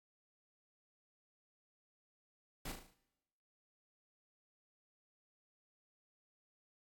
pink noise with echo, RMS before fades -44 dBFS, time 2.65-2.72 s, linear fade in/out 5 ms, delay 37 ms, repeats 6, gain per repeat -5 dB, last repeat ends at 2.942 s, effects noise-tail reverb RT60 1.0 s tail -21 dB re dry + AAC 64 kbps

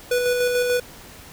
square tone with tremolo, 491.7 Hz, B4, 8 cents flat, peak -18 dBFS, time 0.11-0.8 s, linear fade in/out 5 ms, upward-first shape square, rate 6.8 Hz, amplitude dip 30%, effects pink hiss -43 dBFS RMS until 1.32 s

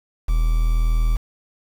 triangle tone with quantisation, 40.33 Hz, E1, 37 cents flat, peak -13 dBFS, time 0.28-1.17 s, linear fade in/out 10 ms, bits 6, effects none

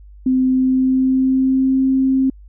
sine tone with pitch glide, 258.6 to 264.8 Hz, C4 to C4, -20 to +21 cents, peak -12 dBFS, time 0.26-2.3 s, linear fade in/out 5 ms, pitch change +41 cents, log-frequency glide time 0.47-1.82 s, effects added 50 Hz sine -38 dBFS peak until 2.48 s

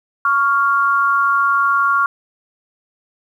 sine tone pair together, 1116 / 1396.4 Hz, C#6 / F6, +11 / -1 cents, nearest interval major third, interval 388 cents, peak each -15 dBFS, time 0.25-2.06 s, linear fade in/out 2 ms, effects 8-bit

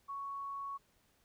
sine tone, 1112 Hz, C#6, 5 cents sharp, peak -39 dBFS, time 0.08-0.78 s, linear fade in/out 20 ms, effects pink hiss -72 dBFS RMS until 1.24 s

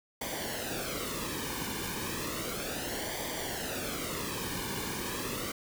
pink noise with flanger, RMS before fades -36 dBFS, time 0.21-5.52 s, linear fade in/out 5 ms, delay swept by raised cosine 0.74 to 1.54 ms, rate 0.33 Hz, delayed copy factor -0.7, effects none

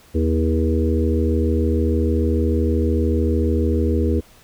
harmonic tone with a mistuned harmonic, 80 Hz, D#2, 49 cents sharp, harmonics 1 / 3 / 4 / 5 / 6, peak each -18 / -23 / -24 / -25 / -26 dBFS, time 0.14-4.21 s, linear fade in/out 20 ms, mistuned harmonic 5, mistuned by +28 cents, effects pink hiss -50 dBFS RMS until 4.43 s

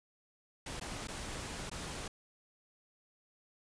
pink noise with dropouts, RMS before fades -42 dBFS, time 0.66-2.08 s, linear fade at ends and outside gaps 5 ms, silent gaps 0.799-0.811 / 1.073-1.083 / 1.698-1.714 s, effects resampled to 22050 Hz

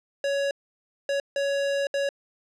square tone bursts at uneven times, 559 Hz, C#5, 14 cents sharp, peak -24 dBFS, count 4, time 0.24-0.51 / 1.09-1.2 / 1.36-1.87 / 1.94-2.09 s, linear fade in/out 2 ms, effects low-pass 6000 Hz 12 dB/octave

